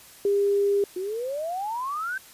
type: tone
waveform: sine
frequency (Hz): 402.3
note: G4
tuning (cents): +45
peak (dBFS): -19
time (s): 0.25-0.84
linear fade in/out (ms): 2
type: exponential sweep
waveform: sine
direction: up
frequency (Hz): 354.5 to 1582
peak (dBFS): -27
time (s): 0.96-2.18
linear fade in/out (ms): 5
effects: white hiss -49 dBFS RMS until 2.33 s + resampled to 32000 Hz